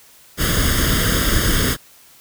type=noise with comb filter; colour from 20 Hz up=pink; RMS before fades=-17 dBFS; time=0.37-1.77 s; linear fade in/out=50 ms; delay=0.6 ms; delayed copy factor=+0.8; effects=white hiss -48 dBFS RMS until 2.2 s